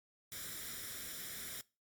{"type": "noise with comb filter", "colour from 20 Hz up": "white", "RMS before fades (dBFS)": -45, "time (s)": [0.32, 1.61], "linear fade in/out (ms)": 0, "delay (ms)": 0.55, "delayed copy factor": 0.7, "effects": ["noise-tail reverb RT60 0.3 s tail -22 dB re dry", "MP3 96 kbps"]}